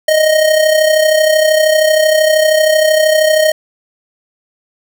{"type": "tone with amplitude modulation", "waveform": "square", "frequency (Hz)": 622.3, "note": "D#5", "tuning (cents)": 0, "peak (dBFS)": -6, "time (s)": [0.08, 3.52], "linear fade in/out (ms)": 5, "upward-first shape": "sine", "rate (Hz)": 32.9, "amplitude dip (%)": 55, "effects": []}